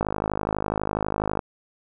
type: click train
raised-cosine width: 1 ms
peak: -10 dBFS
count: 73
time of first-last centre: 0.01-1.392 s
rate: 52.1 Hz
effects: none